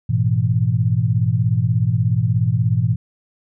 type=chord; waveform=sine; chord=E major; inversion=first; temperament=equal with one note detuned; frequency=103.83 / 120.51 / 164.81 Hz; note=G#2 / B2 / E3; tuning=0 / -42 / 0 cents; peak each=-19 / -17 / -22 dBFS; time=0.09-2.96 s; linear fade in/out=10 ms; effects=none